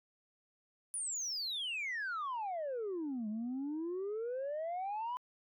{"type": "exponential two-way sweep", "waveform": "sine", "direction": "down then up", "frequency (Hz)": [9956, 207.7, 1014], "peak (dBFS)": -34, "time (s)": [0.94, 5.17], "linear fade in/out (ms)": 0, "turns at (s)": 3.28, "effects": ["tanh soft clip ceiling -34 dBFS"]}